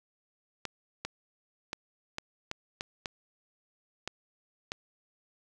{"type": "clicks", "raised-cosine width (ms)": 0.2, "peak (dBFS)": -17, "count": 9, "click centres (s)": [0.653, 1.05, 1.731, 2.184, 2.514, 2.809, 3.058, 4.076, 4.719], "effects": []}